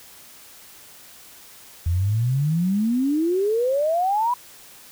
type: exponential sweep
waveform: sine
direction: up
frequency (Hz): 81.5 to 1000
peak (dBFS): -18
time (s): 1.86-4.34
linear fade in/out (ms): 5
effects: white hiss -46 dBFS RMS until 4.91 s